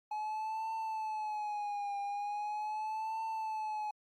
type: tone with vibrato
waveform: triangle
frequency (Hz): 847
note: G#5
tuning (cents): +34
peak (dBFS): -33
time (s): 0.11-3.91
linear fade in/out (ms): 5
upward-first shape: triangle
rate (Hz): 0.4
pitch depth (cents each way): 92
effects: Opus 48 kbps